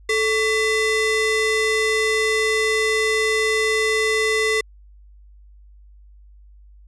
square ring-modulated tone, 784 Hz, G5, in tune, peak -15 dBFS, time 0.09-4.61 s, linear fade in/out 5 ms, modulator 1220 Hz, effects added 50 Hz sine -44 dBFS peak until 6.87 s + resampled to 24000 Hz

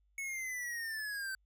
square linear sweep, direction down, 2210 to 1535 Hz, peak -38 dBFS, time 0.18-1.35 s, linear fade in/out 2 ms, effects added 50 Hz sine -69 dBFS peak until 1.45 s

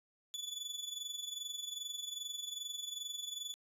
30% pulse tone with amplitude modulation, 3452 Hz, A7, 34 cents flat, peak -35 dBFS, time 0.34-3.54 s, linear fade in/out 0 ms, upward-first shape sine, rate 22.5 Hz, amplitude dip 70%, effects resampled to 32000 Hz

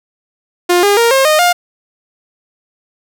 sawtooth tone with pitch steps, 353.5 / 406.1 / 466.4 / 535.8 / 615.5 / 707 Hz, F4 / G#4 / A#4 / C5 / D#5 / F5, +21 / -39 / +1 / +41 / -19 / +21 cents, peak -4 dBFS, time 0.69-1.53 s, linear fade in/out 10 ms, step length 140 ms, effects none

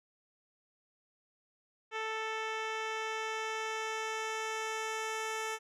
10% pulse tone with low-pass filter sweep, 440.6 Hz, A4, 2 cents sharp, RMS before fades -37 dBFS, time 1.91-5.59 s, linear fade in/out 50 ms, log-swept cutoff 3600 to 9100 Hz, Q 0.94, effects none

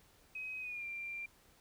sine tone with pitch glide, 2529 to 2373 Hz, D#7 to D7, +28 to +17 cents, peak -40 dBFS, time 0.35-1.26 s, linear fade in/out 5 ms, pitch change -111 cents, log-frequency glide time 0.6-0.85 s, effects pink hiss -66 dBFS RMS until 1.6 s

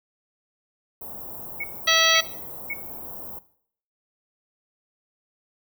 white band-stop noise, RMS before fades -37 dBFS, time 1.01-3.39 s, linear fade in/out 5 ms, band 920 to 15000 Hz, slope 24 dB/octave
sine tone bursts, 2217 Hz, C#7, in tune, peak -26 dBFS, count 3, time 1.6-2.737 s, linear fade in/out 5 ms, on 39 ms, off 510 ms
harmonic tone, 651 Hz, E5, 22 cents flat, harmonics 1 / 2 / 3 / 4 / 5 / 6 / 7 / 9, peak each -28 / -25 / -22 / -26 / -22 / -23 / -27 / -28 dBFS, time 1.87-2.21 s, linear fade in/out 10 ms
effects noise-tail reverb RT60 0.6 s tail -17 dB re dry

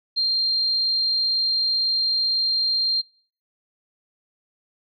sine tone, 4186 Hz, C8, in tune, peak -18 dBFS, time 0.16-3.02 s, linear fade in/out 20 ms, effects noise-tail reverb RT60 0.5 s tail -26 dB re dry + MP3 48 kbps

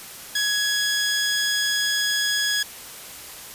15% pulse tone, 1672 Hz, G#6, 11 cents sharp, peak -14 dBFS, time 0.35-2.63 s, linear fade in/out 5 ms, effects white hiss -39 dBFS RMS until 3.54 s + resampled to 32000 Hz

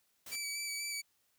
white noise, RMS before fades -48 dBFS, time 0.26-0.36 s, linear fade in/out 5 ms
15% pulse tone with vibrato, 2300 Hz, D7, 37 cents flat, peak -30 dBFS, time 0.31-1.02 s, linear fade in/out 20 ms, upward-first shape square, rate 4.1 Hz, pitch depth 15 cents each way
effects white hiss -75 dBFS RMS until 1.38 s

